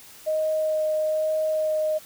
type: tone with vibrato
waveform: sine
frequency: 622.3 Hz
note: D#5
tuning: in tune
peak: -21 dBFS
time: 0.26-1.99 s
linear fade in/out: 20 ms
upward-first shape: sine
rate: 1.1 Hz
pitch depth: 8 cents each way
effects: white hiss -47 dBFS RMS until 2.05 s